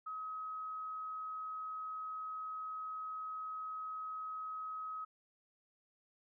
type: tone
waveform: sine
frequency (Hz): 1272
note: D#6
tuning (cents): +38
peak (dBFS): -40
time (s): 0.06-5.05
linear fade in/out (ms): 10
effects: none